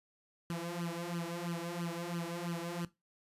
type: tone with flanger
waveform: sawtooth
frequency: 171.1 Hz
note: F3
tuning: 35 cents flat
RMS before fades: -39 dBFS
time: 0.5-2.85 s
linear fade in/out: 0 ms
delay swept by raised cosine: 0.65 to 4.05 ms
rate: 3 Hz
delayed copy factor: +0.9
effects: noise-tail reverb RT60 0.2 s tail -17 dB re dry + resampled to 32000 Hz